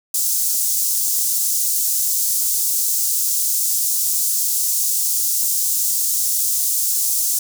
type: high-pass noise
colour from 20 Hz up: pink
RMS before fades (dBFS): -19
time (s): 0.14-7.39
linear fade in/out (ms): 5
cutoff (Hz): 6300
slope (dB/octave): 24
effects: none